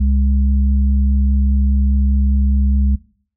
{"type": "tone pair together", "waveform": "sine", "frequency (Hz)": [66.9, 205.6], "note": ["C2", "G#3"], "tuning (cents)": [39, -17], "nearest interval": "octave + perfect fifth", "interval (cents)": 1944, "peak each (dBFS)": [-12, -21], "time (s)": [0, 2.96], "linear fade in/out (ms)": 10, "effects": ["noise-tail reverb RT60 0.5 s tail -19 dB re dry"]}